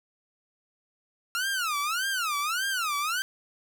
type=tone with vibrato; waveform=sawtooth; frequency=1356 Hz; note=E6; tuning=49 cents sharp; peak=-23 dBFS; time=1.35-3.22 s; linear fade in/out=0 ms; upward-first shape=sine; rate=1.7 Hz; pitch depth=290 cents each way; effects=none